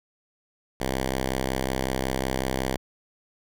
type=tone; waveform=5% pulse; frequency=65.41 Hz; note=C2; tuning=in tune; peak=-14 dBFS; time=0.8-2.77 s; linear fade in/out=5 ms; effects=none